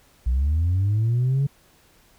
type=linear sweep; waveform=sine; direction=up; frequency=58.27 to 142.1 Hz; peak=-16 dBFS; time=0.26-1.47 s; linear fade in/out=10 ms; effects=tanh soft clip ceiling -16 dBFS + pink hiss -57 dBFS RMS until 2.18 s